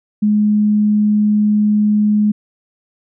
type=tone; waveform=sine; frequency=210 Hz; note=G#3; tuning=19 cents sharp; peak=-10 dBFS; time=0.22-2.32 s; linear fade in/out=10 ms; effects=none